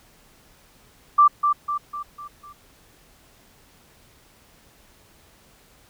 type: tone with echo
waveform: sine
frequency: 1174.7 Hz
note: D6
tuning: in tune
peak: -10 dBFS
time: 1.18-1.28 s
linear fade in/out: 10 ms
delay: 250 ms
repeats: 5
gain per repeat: -6 dB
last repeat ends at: 2.53 s
effects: pink hiss -55 dBFS RMS until 5.89 s